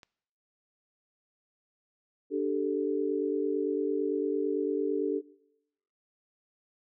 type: click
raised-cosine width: 0.2 ms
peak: -33 dBFS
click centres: 0.032 s
type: chord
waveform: sine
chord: D suspended fourth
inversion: none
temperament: just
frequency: 293.7 / 391.6 / 440.5 Hz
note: D4 / G4 / A4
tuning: 0 / -2 / +2 cents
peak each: -31 dBFS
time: 2.3-5.22 s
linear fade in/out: 50 ms
effects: noise-tail reverb RT60 0.8 s tail -20 dB re dry